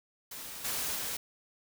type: noise with level steps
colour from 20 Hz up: white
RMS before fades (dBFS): -43 / -34 / -36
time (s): 0.31-1.17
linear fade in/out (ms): 5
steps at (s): 0.64 / 0.95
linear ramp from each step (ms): 10
effects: none